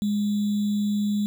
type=tone with sample-and-hold; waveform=sine; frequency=206.7 Hz; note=G#3; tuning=8 cents flat; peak=-21 dBFS; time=0.02-1.26 s; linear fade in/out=0 ms; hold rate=3675 Hz; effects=none